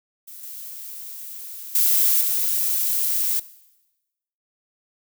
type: noise with level steps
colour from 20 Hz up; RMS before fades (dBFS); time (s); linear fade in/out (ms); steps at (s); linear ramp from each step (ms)
violet; -40 / -36 / -18 / -22; 0.27-3.4; 10; 0.43 / 1.75 / 2.21; 2
effects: noise-tail reverb RT60 1.0 s tail -18 dB re dry